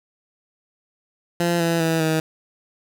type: tone with pitch steps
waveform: 15% pulse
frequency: 171.9 / 167.39 / 163 / 158.73 Hz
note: F3 / E3 / E3 / D#3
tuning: -27 / +27 / -19 / +35 cents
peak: -12 dBFS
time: 1.4-2.2 s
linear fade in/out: 2 ms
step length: 200 ms
effects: none